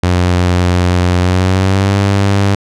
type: tone with pitch glide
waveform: sawtooth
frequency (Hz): 89.4 to 99.2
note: F2 to G2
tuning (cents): +41 to +21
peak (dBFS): -5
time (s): 0.03-2.55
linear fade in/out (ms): 5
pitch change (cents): +180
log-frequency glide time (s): 1.16-1.96
effects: low-pass 7000 Hz 12 dB/octave